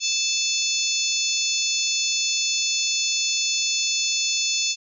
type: harmonic tone with a mistuned harmonic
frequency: 876 Hz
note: A5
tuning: 8 cents flat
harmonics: 3 / 4 / 5 / 6 / 7 / 8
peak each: -28 / -28 / -28 / -28 / -28 / -28 dBFS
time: 0-4.76 s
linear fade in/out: 50 ms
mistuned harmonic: 8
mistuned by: -56 cents
effects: none